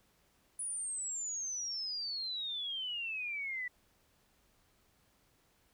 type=exponential sweep; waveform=sine; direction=down; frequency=9956 to 1950 Hz; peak=-36 dBFS; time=0.59-3.68 s; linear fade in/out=5 ms; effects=pink hiss -71 dBFS RMS until 5.73 s